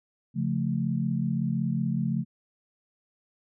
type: chord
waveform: sine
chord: Db augmented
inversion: none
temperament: equal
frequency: 138.59 / 174.61 / 220 Hz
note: Db3 / F3 / A3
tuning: 0 / 0 / 0 cents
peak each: -29 dBFS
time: 0.34-2.25 s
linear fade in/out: 50 ms
effects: none